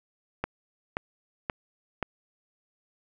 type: click train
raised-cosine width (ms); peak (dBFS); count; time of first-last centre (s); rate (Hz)
0.5; -13; 4; 0.44-2.027; 1.89
effects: none